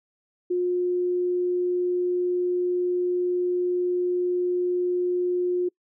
sine tone, 357.8 Hz, F4, 42 cents sharp, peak -21 dBFS, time 0.5-5.69 s, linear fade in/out 10 ms, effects noise-tail reverb RT60 0.1 s tail -26 dB re dry

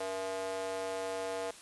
square tone with high-pass filter, 95 Hz, F#2, 46 cents sharp, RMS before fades -37 dBFS, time 0-1.51 s, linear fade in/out 5 ms, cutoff 560 Hz, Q 4.8, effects white hiss -52 dBFS RMS until 1.61 s + resampled to 24000 Hz

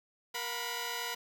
10% pulse tone cluster, 469.7 / 723 / 988 Hz, A#4 / F#5 / B5, +13 / -40 / 0 cents, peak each -32 / -34 / -29 dBFS, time 0.34-1.15 s, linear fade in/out 10 ms, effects 9-bit

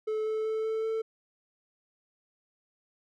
triangle tone with pitch steps, 433.5 / 436.3 / 439 / 441.8 / 444.7 Hz, A4 / A4 / A4 / A4 / A4, -26 / -15 / -4 / +7 / +18 cents, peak -26 dBFS, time 0.07-1.02 s, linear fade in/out 10 ms, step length 190 ms, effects none

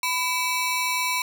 sawtooth ring-modulated tone, 1642 Hz, G#6, 20 cents flat, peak -16 dBFS, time 0.03-1.22 s, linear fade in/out 2 ms, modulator 643 Hz, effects none

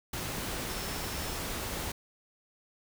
sine tone in noise, 5340 Hz, E8, 22 cents sharp, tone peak -47 dBFS, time 0.69-1.38 s, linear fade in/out 5 ms, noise pink, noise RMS -36 dBFS, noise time 0.13-1.92 s, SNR -14 dB, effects none

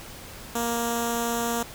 5% pulse tone with notch filter, 234.1 Hz, A#3, 8 cents sharp, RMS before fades -27 dBFS, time 0.55-1.63 s, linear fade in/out 5 ms, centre 2200 Hz, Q 0.55, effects pink hiss -42 dBFS RMS until 1.74 s

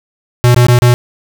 square tone with dropouts, 122.2 Hz, B2, 18 cents flat, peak -5 dBFS, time 0.44-0.94 s, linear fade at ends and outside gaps 0 ms, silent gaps 0.545-0.563 / 0.667-0.684 / 0.788-0.821 s, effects none

